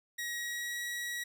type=tone with pitch glide; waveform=sawtooth; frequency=1900 to 1918.7 Hz; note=A#6 to A#6; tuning=+33 to +49 cents; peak=-32 dBFS; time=0.18-1.24 s; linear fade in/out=10 ms; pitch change=+16 cents; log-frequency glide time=0.35-0.82 s; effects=none